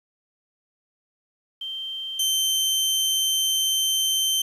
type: tone pair in turn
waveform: sine / sawtooth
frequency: 3136 / 3109 Hz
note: G7 / G7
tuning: 0 / -15 cents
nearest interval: unison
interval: 15 cents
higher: first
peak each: -29 / -17 dBFS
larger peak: second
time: 1.61-2.19 / 2.19-4.42 s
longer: second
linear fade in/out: 5 ms
effects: resampled to 32000 Hz + 9-bit